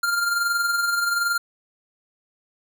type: tone with amplitude modulation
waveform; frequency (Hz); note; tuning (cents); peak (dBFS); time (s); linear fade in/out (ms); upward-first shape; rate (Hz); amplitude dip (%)
square; 1396.9; F6; 0; -19; 0.03-1.38; 5; sine; 21.2; 45
effects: none